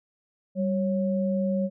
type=tone pair together; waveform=sine; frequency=194.45 / 550 Hz; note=G3 / C#5; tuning=-14 / -14 cents; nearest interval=octave + tritone; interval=1800 cents; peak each=-24 / -28 dBFS; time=0.55-1.7 s; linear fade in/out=50 ms; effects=none